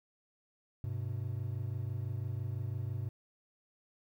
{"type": "tone pair together", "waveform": "triangle", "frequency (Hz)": [100, 125.99], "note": ["G2", "B2"], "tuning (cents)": [35, 35], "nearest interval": "major third", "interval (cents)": 400, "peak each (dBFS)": [-35, -36], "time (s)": [0.84, 3.09], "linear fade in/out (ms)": 0, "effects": ["11-bit"]}